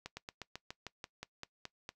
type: slowing click train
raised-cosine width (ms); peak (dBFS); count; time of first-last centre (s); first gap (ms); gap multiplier
0.2; -25; 12; 0.06-1.891; 110; 1.08
effects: noise-tail reverb RT60 0.1 s tail -20 dB re dry